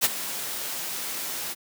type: noise with ADSR envelope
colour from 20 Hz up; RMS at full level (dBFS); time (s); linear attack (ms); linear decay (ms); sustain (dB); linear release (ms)
white; -18; 0.01-1.55; 37; 27; -14; 35
effects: high-pass 150 Hz 12 dB/octave